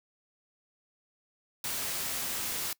white noise, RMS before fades -34 dBFS, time 1.64-2.73 s, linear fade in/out 2 ms, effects noise-tail reverb RT60 0.1 s tail -23 dB re dry

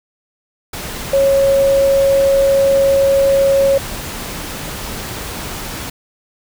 sine tone in noise, 549 Hz, C#5, 17 cents flat, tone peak -9 dBFS, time 1.13-3.78 s, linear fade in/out 5 ms, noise pink, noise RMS -26 dBFS, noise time 0.73-5.9 s, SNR +14 dB, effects none

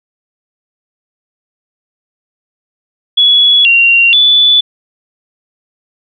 sine tone with pitch steps, 3383 / 2759 / 3471 Hz, G#7 / F7 / A7, +31 / -22 / -24 cents, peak -4 dBFS, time 3.17-4.61 s, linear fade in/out 10 ms, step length 480 ms, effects none

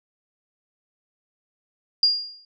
sine tone with exponential decay, 4819 Hz, D8, 44 cents sharp, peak -12 dBFS, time 2.03-2.45 s, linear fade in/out 2 ms, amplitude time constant 91 ms, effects none

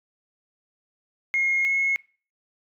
sine tone pair in turn, 2149 / 2174 Hz, C7 / C#7, +46 / -34 cents, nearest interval unison, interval 20 cents, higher second, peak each -19 dBFS, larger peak neither, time 1.34-1.65 / 1.65-1.96 s, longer neither, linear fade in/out 0 ms, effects noise-tail reverb RT60 0.4 s tail -23 dB re dry + tanh soft clip ceiling -15 dBFS

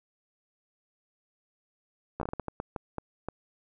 slowing click train, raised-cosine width 1 ms, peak -19 dBFS, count 12, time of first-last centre 2.2-3.286 s, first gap 13 ms, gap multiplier 1.37, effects none

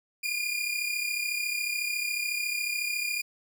sawtooth tone pair together, 2400 / 2434 Hz, D7 / D#7, +37 / -39 cents, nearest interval unison, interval 24 cents, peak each -28 dBFS, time 0.23-3.22 s, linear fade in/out 10 ms, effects none

